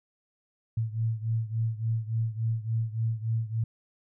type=beating tone pair; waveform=sine; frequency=111.6 / 115.1 Hz; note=A2 / A#2; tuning=+25 / -22 cents; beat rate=3.5 Hz; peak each=-28 / -31 dBFS; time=0.77-3.64 s; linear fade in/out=5 ms; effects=none